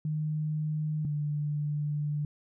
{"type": "tone pair in turn", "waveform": "sine", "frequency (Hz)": [153.4, 148.09], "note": ["D#3", "D3"], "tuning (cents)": [-24, 15], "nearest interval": "minor second", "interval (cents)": 61, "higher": "first", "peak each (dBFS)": -28, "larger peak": "neither", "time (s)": [[0.05, 1.05], [1.05, 2.25]], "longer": "second", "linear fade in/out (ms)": 2, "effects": []}